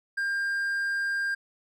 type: tone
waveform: triangle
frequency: 1600 Hz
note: G6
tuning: 35 cents sharp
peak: -24 dBFS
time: 0.17-1.35 s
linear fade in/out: 10 ms
effects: none